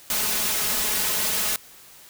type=noise with comb filter; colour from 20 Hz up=white; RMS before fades=-24 dBFS; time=0.1-1.56 s; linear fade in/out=2 ms; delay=4.7 ms; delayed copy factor=+0.65; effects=white hiss -48 dBFS RMS until 2.09 s